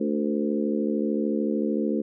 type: harmonic tone with a mistuned harmonic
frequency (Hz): 73.42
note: D2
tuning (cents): 0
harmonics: 3 / 4 / 5 / 6 / 7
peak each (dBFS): -26 / -28 / -30 / -32 / -33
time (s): 0-2.02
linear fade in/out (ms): 10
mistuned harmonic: 6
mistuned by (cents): +31
effects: none